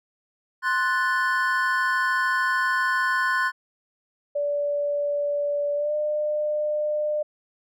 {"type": "chord", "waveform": "triangle", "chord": "F# diminished", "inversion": "second", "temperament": "equal with one note detuned", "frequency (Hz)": [1046.5, 1480, 1752.9], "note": ["C6", "F#6", "A6"], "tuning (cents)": [0, 0, -7], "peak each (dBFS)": [-23, -22, -25], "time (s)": [0.62, 3.52], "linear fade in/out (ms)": 50}
{"type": "tone with pitch glide", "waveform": "sine", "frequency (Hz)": [579, 601.5], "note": ["D5", "D5"], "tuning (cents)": [-25, 41], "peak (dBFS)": -22, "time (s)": [4.35, 7.23], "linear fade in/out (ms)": 10, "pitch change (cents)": 66, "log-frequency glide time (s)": [5.75, 5.94]}
{"effects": []}